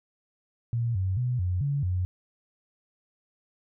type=tone with pitch steps; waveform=sine; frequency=117.5 / 94.2 / 124.2 / 90.4 / 141.6 / 91 Hz; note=A#2 / F#2 / B2 / F#2 / C#3 / F#2; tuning=+14 / +32 / +10 / -40 / +37 / -28 cents; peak=-24 dBFS; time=0.73-2.05 s; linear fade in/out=0 ms; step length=220 ms; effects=none